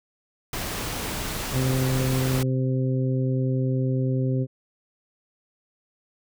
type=noise; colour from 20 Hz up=pink; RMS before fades=-30 dBFS; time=0.53-2.43 s; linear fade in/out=2 ms
type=harmonic tone; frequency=130.2 Hz; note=C3; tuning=8 cents flat; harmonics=1 / 2 / 3 / 4; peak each=-22 / -28 / -32 / -34 dBFS; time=1.52-4.47 s; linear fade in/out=50 ms
effects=none